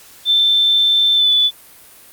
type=tone with pitch glide; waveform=sine; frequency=3548 to 3475 Hz; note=A7 to A7; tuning=+14 to -22 cents; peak=-10 dBFS; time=0.25-1.51 s; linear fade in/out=50 ms; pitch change=-36 cents; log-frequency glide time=1.15-1.31 s; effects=white hiss -43 dBFS RMS until 2.12 s + Opus 48 kbps